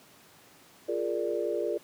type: chord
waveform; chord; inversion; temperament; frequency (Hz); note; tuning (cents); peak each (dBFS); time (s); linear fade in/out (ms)
sine; Bb dominant seventh; second; equal; 349.2 / 415.3 / 466.2 / 587.3; F4 / Ab4 / Bb4 / D5; 0 / 0 / 0 / 0; -33; 0.88-1.78; 10
effects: pink hiss -56 dBFS RMS until 1.83 s + high-pass 150 Hz 12 dB/octave